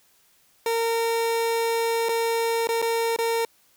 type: tone with dropouts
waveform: 30% pulse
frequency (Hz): 459.3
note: A#4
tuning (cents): -26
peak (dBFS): -19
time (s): 0.66-3.45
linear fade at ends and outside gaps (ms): 2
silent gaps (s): 2.087-2.091 / 2.672-2.689 / 2.818-2.824 / 3.163-3.187
effects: white hiss -61 dBFS RMS until 3.76 s